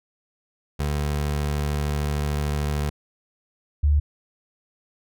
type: tone pair in turn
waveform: 25% pulse / sine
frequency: 73.42 / 73.42 Hz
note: D2 / D2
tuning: 0 / 0 cents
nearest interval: unison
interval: 0 cents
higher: neither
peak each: -19 / -15 dBFS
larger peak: second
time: 0.79-2.9 / 3.83-4 s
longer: first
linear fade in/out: 10 ms
effects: none